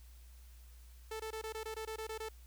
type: tone bursts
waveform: sawtooth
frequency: 440 Hz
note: A4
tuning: in tune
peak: -36 dBFS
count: 11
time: 1.11-2.288 s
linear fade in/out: 5 ms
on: 88 ms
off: 21 ms
effects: added 60 Hz sine -53 dBFS peak until 2.46 s + white hiss -66 dBFS RMS until 2.46 s